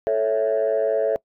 sine chord, A major, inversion none, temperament equal, 440 / 554.4 / 659.3 Hz, A4 / C#5 / E5, 0 / 0 / 0 cents, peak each -21 dBFS, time 0.07-1.16 s, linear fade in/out 0 ms, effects noise-tail reverb RT60 0.1 s tail -23 dB re dry + tanh soft clip ceiling -13 dBFS

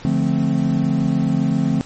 triangle chord, D minor seventh, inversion none, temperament equal, 146.83 / 174.61 / 220 / 261.6 Hz, D3 / F3 / A3 / C4, 0 / 0 / 0 / 0 cents, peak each -19 dBFS, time 0.05-1.81 s, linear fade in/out 0 ms, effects pink hiss -40 dBFS RMS until 1.85 s + MP3 32 kbps

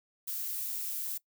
violet noise, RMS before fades -36 dBFS, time 0.27-1.18 s, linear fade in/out 10 ms, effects noise-tail reverb RT60 0.1 s tail -21 dB re dry

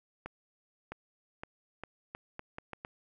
accelerating click train, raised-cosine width 0.5 ms, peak -25 dBFS, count 9, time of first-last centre 0.26-2.849 s, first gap 660 ms, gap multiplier 0.78, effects none

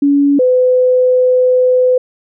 sine tone pair in turn, 283.6 / 505.3 Hz, C#4 / B4, +40 / +40 cents, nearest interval minor seventh, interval 1000 cents, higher second, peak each -7 dBFS, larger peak neither, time 0.02-0.39 / 0.39-1.98 s, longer second, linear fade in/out 5 ms, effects none

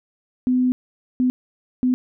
sine tone bursts at uneven times, 252.4 Hz, B3, 38 cents sharp, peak -15 dBFS, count 3, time 0.47-0.72 / 1.2-1.3 / 1.83-1.94 s, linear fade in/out 0 ms, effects none

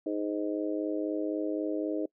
harmonic tone, 103.9 Hz, G#2, 1 cent sharp, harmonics 3 / 4 / 5 / 6, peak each -31 / -36 / -37 / -38 dBFS, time 0.06-2.06 s, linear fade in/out 5 ms, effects noise-tail reverb RT60 0.1 s tail -24 dB re dry

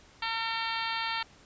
harmonic tone, 453.6 Hz, A#4, 47 cents flat, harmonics 2 / 3 / 4 / 5 / 6 / 7 / 8 / 9 / 10, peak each -35 / -37 / -38 / -39 / -40 / -40 / -41 / -42 / -42 dBFS, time 0.22-1.23 s, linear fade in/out 5 ms, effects pink hiss -57 dBFS RMS until 1.45 s + resampled to 16000 Hz

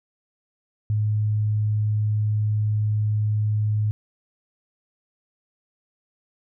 sine tone, 106.3 Hz, G#2, 41 cents sharp, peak -19 dBFS, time 0.9-3.91 s, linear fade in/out 0 ms, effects none

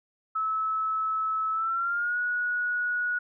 sine tone with pitch glide, 1300 to 1459.2 Hz, E6 to F#6, -24 to -24 cents, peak -25 dBFS, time 0.35-3.19 s, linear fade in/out 10 ms, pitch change +200 cents, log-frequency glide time 1.52-2.18 s, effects none

